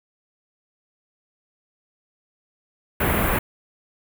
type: band-stop noise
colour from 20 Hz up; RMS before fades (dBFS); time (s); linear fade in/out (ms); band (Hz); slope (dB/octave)
pink; -21; 3-3.39; 5; 2500 to 12000; 24
effects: none